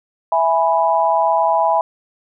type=chord; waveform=sine; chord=E major; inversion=none; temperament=equal; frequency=659.3 / 830.6 / 987.8 Hz; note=E5 / G#5 / B5; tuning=0 / 0 / 0 cents; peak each=-17 dBFS; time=0.32-1.81 s; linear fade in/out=2 ms; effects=none